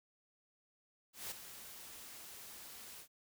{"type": "noise with ADSR envelope", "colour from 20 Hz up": "white", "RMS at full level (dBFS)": -42, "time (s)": [1.13, 3.08], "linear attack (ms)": 180, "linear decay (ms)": 15, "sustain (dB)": -10, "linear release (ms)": 79, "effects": []}